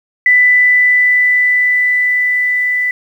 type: tone with level ramp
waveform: sine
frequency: 1989 Hz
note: B6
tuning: 12 cents sharp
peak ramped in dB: -5 to -12 dBFS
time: 0.26-2.91 s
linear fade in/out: 2 ms
effects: 7-bit